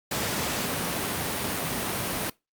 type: high-pass noise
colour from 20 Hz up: pink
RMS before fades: -29 dBFS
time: 0.11-2.3 s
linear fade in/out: 5 ms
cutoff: 120 Hz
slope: 12 dB/octave
effects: noise-tail reverb RT60 0.2 s tail -21 dB re dry + Opus 48 kbps